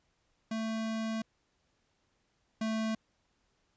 square tone pair in turn, 222.2 / 220.7 Hz, A3 / A3, +17 / +5 cents, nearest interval unison, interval 12 cents, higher first, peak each -33 / -31 dBFS, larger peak second, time 0.51-1.22 / 2.61-2.95 s, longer first, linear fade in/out 5 ms, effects pink hiss -75 dBFS RMS until 3.76 s + resampled to 16000 Hz

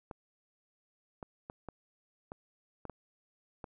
clicks, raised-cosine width 1 ms, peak -28 dBFS, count 8, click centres 0.112 / 1.228 / 1.499 / 1.687 / 2.319 / 2.853 / 2.897 / 3.642 s, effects none

